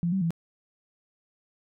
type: tone with pitch steps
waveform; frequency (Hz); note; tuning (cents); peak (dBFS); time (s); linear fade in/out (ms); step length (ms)
sine; 171.8 / 191.6 / 166.5; F3 / G3 / E3; -28 / -39 / +18; -23; 0.03-0.306; 0; 92
effects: none